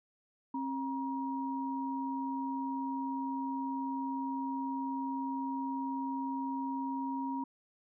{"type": "tone pair together", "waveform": "sine", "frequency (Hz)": [268.1, 950], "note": ["C4", "A#5"], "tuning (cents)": [42, 33], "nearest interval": "octave + minor seventh", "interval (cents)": 2191, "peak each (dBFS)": [-35, -37], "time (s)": [0.54, 7.44], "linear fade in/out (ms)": 5, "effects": []}